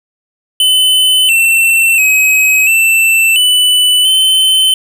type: tone with pitch steps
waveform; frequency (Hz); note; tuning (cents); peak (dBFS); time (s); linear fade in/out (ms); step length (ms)
square; 3028 / 2692 / 2542 / 2670 / 2985 / 3063; F#7 / E7 / D#7 / E7 / F#7 / G7; +39 / +36 / +36 / +22 / +15 / -41; -7; 0.6-4.74; 2; 690
effects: none